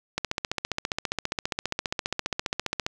click train, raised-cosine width 0.2 ms, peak -9 dBFS, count 41, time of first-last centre 0.18-2.865 s, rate 14.9 Hz, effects none

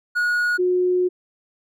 triangle / sine tone pair in turn, 1450 / 362.5 Hz, F#6 / F#4, -35 / -35 cents, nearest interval 2 octaves, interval 2400 cents, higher first, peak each -16 dBFS, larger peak neither, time 0.15-0.58 / 0.58-1.09 s, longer second, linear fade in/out 20 ms, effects none

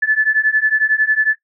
sine beating tone pair, 1731 / 1742 Hz, A6 / A6, -29 / -18 cents, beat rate 11 Hz, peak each -15 dBFS, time 0.02-1.35 s, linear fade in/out 10 ms, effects noise-tail reverb RT60 0.1 s tail -17 dB re dry

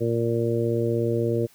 harmonic tone, 116.54 Hz, A#2, in tune, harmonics 1 / 2 / 3 / 4 / 5, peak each -26 / -30 / -26 / -26 / -32 dBFS, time 0-1.47 s, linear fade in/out 20 ms, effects white hiss -56 dBFS RMS until 1.54 s

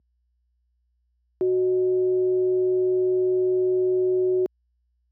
sine tone with frequency modulation, 370 Hz, F#4, in tune, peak -18 dBFS, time 1.41-4.46 s, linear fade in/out 0 ms, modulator 245 Hz, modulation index 0.23, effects added 60 Hz sine -46 dBFS peak until 5.11 s + high-pass 200 Hz 12 dB/octave

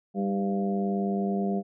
harmonic tone with a mistuned harmonic, 99 Hz, G2, 18 cents sharp, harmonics 2 / 3 / 4 / 5 / 6 / 7, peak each -26 / -40 / -32 / -39 / -43 / -34 dBFS, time 0.14-1.63 s, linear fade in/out 50 ms, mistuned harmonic 3, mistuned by +56 cents, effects none

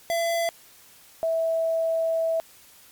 square / sine tone pair in turn, 674 / 654.1 Hz, E5 / E5, +38 / -14 cents, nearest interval minor second, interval 52 cents, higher first, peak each -23 / -21 dBFS, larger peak second, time 0.1-0.49 / 1.23-2.4 s, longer second, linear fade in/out 0 ms, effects white hiss -52 dBFS RMS until 2.91 s + MP3 96 kbps

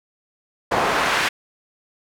pink noise with band-pass filter sweep, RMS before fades -20 dBFS, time 0.71-1.29 s, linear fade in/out 10 ms, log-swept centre 720 to 2000 Hz, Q 0.88, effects none

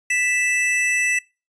square tone pair together, 1976.8 / 2637 Hz, B6 / E7, +1 / 0 cents, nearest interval perfect fourth, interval 499 cents, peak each -21 / -22 dBFS, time 0.1-1.19 s, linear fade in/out 5 ms, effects noise-tail reverb RT60 0.3 s tail -24 dB re dry + resampled to 22050 Hz

